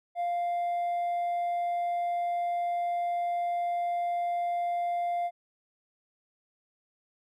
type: tone with hard clipping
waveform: triangle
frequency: 698 Hz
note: F5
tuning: 1 cent flat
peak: -26 dBFS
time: 0.15-5.31 s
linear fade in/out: 50 ms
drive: 1 dB
effects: none